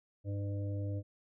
harmonic tone, 100.6 Hz, G2, 45 cents sharp, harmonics 1 / 3 / 5 / 6, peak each -34 / -44 / -48 / -50 dBFS, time 0.24-1.03 s, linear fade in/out 50 ms, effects none

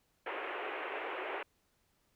pink band-pass noise, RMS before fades -40 dBFS, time 0.26-1.43 s, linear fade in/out 5 ms, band 350 to 2800 Hz, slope 48 dB/octave, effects pink hiss -75 dBFS RMS until 2.15 s

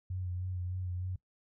sine tone with vibrato, 91 Hz, F#2, 28 cents flat, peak -34 dBFS, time 0.1-1.16 s, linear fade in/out 5 ms, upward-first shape sine, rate 3.3 Hz, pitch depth 30 cents each way, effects noise-tail reverb RT60 0.1 s tail -20 dB re dry

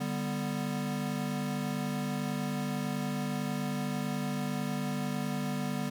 square chord, G major, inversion second, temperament equal, 146.83 / 196 / 246.9 Hz, D3 / G3 / B3, 0 / 0 / 0 cents, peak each -37 / -36 / -36 dBFS, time 0-5.9 s, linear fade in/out 10 ms, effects none

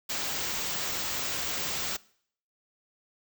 white band-stop noise, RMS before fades -32 dBFS, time 0.09-1.97 s, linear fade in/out 10 ms, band 8000 to 15000 Hz, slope 96 dB/octave, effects noise-tail reverb RT60 0.6 s tail -22 dB re dry

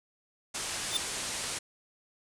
white low-pass noise, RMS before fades -36 dBFS, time 0.54-1.59 s, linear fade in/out 10 ms, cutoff 9900 Hz, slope 48 dB/octave
square tone with exponential growth, 3569 Hz, A7, 24 cents sharp, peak -24 dBFS, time 0.87-0.97 s, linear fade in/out 5 ms, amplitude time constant 21 ms
effects none

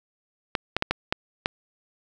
clicks, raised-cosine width 0.3 ms, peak -6 dBFS, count 6, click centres 0.552 / 0.766 / 0.824 / 0.91 / 1.125 / 1.459 s, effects 8-bit

